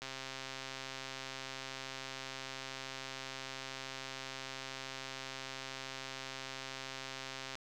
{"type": "click train", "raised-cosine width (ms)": 0.2, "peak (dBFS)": -25, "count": 1003, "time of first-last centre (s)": [0.02, 7.554], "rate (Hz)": 133, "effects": []}